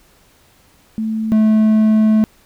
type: tone pair in turn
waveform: sine / triangle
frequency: 220 / 217 Hz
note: A3 / A3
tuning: 0 / -24 cents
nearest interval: unison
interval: 24 cents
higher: first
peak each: -17 / -7 dBFS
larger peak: second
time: 0.98-1.32 / 1.32-2.24 s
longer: second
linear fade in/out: 0 ms
effects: pink hiss -52 dBFS RMS until 2.45 s